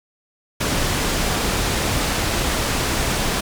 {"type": "low-pass noise", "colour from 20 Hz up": "pink", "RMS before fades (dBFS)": -21, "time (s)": [0.6, 3.41], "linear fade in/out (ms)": 10, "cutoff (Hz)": 10000, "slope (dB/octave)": 12, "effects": []}